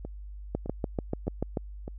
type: two click trains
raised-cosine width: 2 ms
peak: -15 / -24 dBFS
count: 8 / 4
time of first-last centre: 0.55-1.572 / 0.05-1.879 s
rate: 6.85 / 1.64 Hz
effects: added 50 Hz sine -39 dBFS peak until 1.98 s